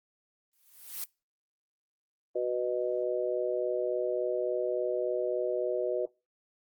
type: noise with exponential growth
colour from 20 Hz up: blue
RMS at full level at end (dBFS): -33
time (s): 0.53-1.04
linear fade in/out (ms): 2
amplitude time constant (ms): 110
type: chord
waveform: sine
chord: B major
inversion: second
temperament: just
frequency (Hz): 370.4 / 493.9 / 617.4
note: F#4 / B4 / D#5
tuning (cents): +2 / 0 / -14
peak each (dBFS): -32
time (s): 2.35-6.06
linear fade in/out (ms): 10
effects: noise-tail reverb RT60 0.3 s tail -26 dB re dry + Opus 24 kbps